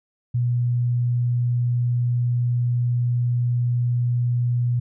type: tone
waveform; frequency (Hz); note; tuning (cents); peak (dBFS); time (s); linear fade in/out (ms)
sine; 121.5; B2; -28; -18; 0.34-4.8; 10
effects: none